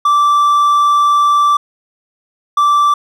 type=tone pair in turn; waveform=triangle; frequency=1168 / 1168 Hz; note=D6 / D6; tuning=-10 / -10 cents; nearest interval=unison; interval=0 cents; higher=neither; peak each=-6 dBFS; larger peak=neither; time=0.05-1.57 / 2.57-2.94 s; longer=first; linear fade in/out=5 ms; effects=none